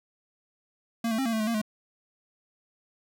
square tone with pitch steps, 230.2 / 221.6 / 267.2 / 228.8 / 220.6 / 214.7 / 231.4 / 213.8 Hz, A#3 / A3 / C4 / A#3 / A3 / A3 / A#3 / A3, -22 / +13 / +36 / -32 / +5 / -42 / -13 / -49 cents, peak -26 dBFS, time 1.04-1.616 s, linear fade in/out 5 ms, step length 72 ms, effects none

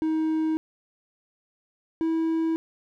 triangle tone pair in turn, 316.2 / 324.9 Hz, D#4 / E4, +28 / -25 cents, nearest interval unison, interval 47 cents, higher second, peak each -20 dBFS, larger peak neither, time 0.02-0.57 / 2.01-2.56 s, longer neither, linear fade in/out 0 ms, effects none

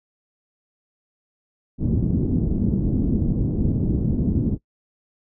white low-pass noise, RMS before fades -21 dBFS, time 1.78-4.58 s, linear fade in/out 50 ms, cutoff 270 Hz, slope 24 dB/octave, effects noise-tail reverb RT60 0.1 s tail -21 dB re dry

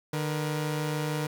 sawtooth tone pair together, 150.69 / 478.4 Hz, D3 / A#4, +45 / +45 cents, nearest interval octave + minor sixth, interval 2000 cents, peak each -25 / -31 dBFS, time 0.13-1.27 s, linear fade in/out 5 ms, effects none

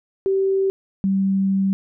sine tone pair in turn, 386.7 / 193.79 Hz, G4 / G3, -24 / -20 cents, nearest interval octave, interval 1196 cents, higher first, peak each -16 dBFS, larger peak neither, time 0.26-0.7 / 1.04-1.73 s, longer second, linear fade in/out 0 ms, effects none

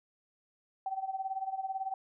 sine tone with tremolo, 769 Hz, G5, 33 cents flat, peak -30 dBFS, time 0.86-1.94 s, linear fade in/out 2 ms, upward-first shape sine, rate 18 Hz, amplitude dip 80%, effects none

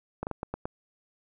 clicks, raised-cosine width 1 ms, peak -18 dBFS, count 6, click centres 0.23 / 0.269 / 0.313 / 0.431 / 0.54 / 0.655 s, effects none

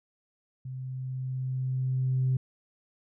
sine tone with level ramp, 129.7 Hz, C3, 15 cents flat, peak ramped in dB -35 to -21 dBFS, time 0.65-2.37 s, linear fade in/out 5 ms, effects tanh soft clip ceiling -19 dBFS

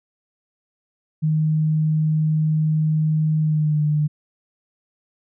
sine tone with pitch glide, 155.56 to 150.43 Hz, D#3 to D3, 0 to +42 cents, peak -16 dBFS, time 1.22-4.08 s, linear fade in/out 20 ms, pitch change -58 cents, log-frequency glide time 3.41-3.82 s, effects none

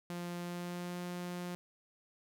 sawtooth tone with pitch glide, 174.61 to 177.15 Hz, F3 to F3, 0 to +25 cents, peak -35 dBFS, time 0.1-1.55 s, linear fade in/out 0 ms, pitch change +25 cents, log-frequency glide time 0.38-0.99 s, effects none

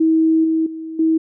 sine tone with level steps, 321.3 Hz, E4, 44 cents flat, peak -11 / -14 / -26 / -12 dBFS, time 0-1.18 s, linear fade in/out 10 ms, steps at 0.44 / 0.66 / 0.99 s, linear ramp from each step 5 ms, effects none

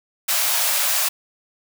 white high-pass noise, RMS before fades -20 dBFS, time 0.28-1.09 s, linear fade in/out 10 ms, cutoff 550 Hz, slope 96 dB/octave, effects none

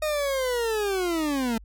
40% pulse linear sweep, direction down, 622.3 to 219.3 Hz, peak -23 dBFS, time 0.02-1.58 s, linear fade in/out 5 ms, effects added 50 Hz sine -44 dBFS peak until 1.64 s

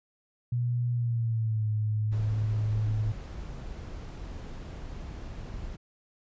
sine tone with pitch glide, 121.1 to 107.27 Hz, B2 to A2, -34 to -44 cents, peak -25 dBFS, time 0.52-3.12 s, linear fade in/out 5 ms, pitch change -210 cents, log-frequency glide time 0.92-1.68 s
brown noise, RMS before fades -39 dBFS, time 2.11-5.77 s, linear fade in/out 20 ms
effects resampled to 16000 Hz

